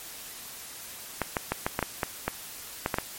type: clicks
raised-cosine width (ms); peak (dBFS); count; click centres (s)
0.5; -10; 11; 1.217 / 1.368 / 1.52 / 1.665 / 1.791 / 1.827 / 2.032 / 2.28 / 2.861 / 2.942 / 2.985
effects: white hiss -42 dBFS RMS until 3.18 s + MP3 64 kbps